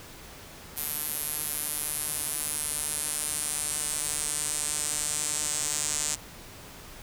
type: tone with band-pass filter sweep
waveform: sawtooth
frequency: 149.9 Hz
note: D3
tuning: 36 cents sharp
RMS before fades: -31 dBFS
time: 0.76-6.16 s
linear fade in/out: 20 ms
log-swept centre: 12000 to 7600 Hz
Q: 3.6
effects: pink hiss -46 dBFS RMS until 7.02 s